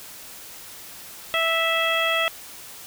harmonic tone, 657 Hz, E5, 6 cents flat, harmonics 1 / 2 / 3 / 4 / 5, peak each -26 / -26 / -26 / -26 / -26 dBFS, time 1.34-2.28 s, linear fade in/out 0 ms, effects white hiss -41 dBFS RMS until 2.86 s

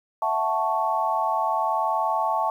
sine chord, F# minor seventh, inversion third, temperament equal, 659.3 / 740 / 880 / 1108.7 Hz, E5 / F#5 / A5 / C#6, 0 / 0 / 0 / 0 cents, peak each -28 / -29 / -24 / -27 dBFS, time 0.22-2.5 s, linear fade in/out 2 ms, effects 9-bit

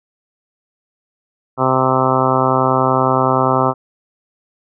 harmonic tone, 130.5 Hz, C3, 4 cents flat, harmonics 1 / 2 / 3 / 4 / 5 / 6 / 7 / 8 / 9 / 10, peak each -21 / -21 / -21 / -21 / -21 / -21 / -21 / -21 / -21 / -21 dBFS, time 1.57-3.74 s, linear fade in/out 50 ms, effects none

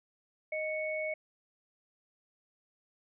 sine tone pair together, 622.1 / 2217 Hz, D#5 / C#7, 0 / 0 cents, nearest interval octave + minor seventh, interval 2200 cents, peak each -34 / -36 dBFS, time 0.52-1.14 s, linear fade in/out 5 ms, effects none

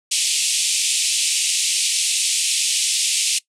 white band-pass noise, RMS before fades -20 dBFS, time 0.11-3.39 s, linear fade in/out 10 ms, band 2400 to 9600 Hz, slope 48 dB/octave, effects noise-tail reverb RT60 0.1 s tail -20 dB re dry

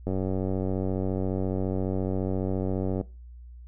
click train, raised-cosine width 2 ms, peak -16 dBFS, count 279, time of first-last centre 0.07-3.012 s, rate 94.5 Hz, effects noise-tail reverb RT60 0.3 s tail -21 dB re dry + added 60 Hz sine -42 dBFS peak until 3.67 s

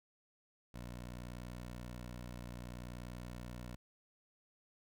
15% pulse tone, 60.6 Hz, B1, 32 cents flat, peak -39 dBFS, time 0.74-3.76 s, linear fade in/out 5 ms, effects none

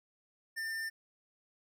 sine tone with hard clipping, 1796 Hz, A6, 35 cents sharp, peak -37 dBFS, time 0.56-0.9 s, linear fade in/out 20 ms, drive 15 dB, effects none

